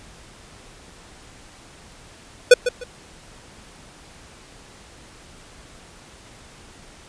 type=tone with echo; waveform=square; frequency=493.9 Hz; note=B4; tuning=in tune; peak=-5 dBFS; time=2.51-2.54 s; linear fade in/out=5 ms; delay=150 ms; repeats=2; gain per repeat=-13 dB; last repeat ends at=2.84 s; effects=pink hiss -46 dBFS RMS until 7.08 s + resampled to 22050 Hz